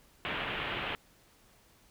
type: low-pass noise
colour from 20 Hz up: white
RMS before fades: -36 dBFS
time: 0.25-0.95 s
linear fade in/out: 0 ms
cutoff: 3200 Hz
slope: 48 dB/octave
effects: pink hiss -63 dBFS RMS until 1.9 s